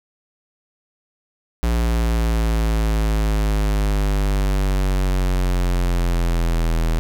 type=linear sweep; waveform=square; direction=down; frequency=58.27 to 40.33 Hz; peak=-17 dBFS; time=1.63-6.99 s; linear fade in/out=0 ms; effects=none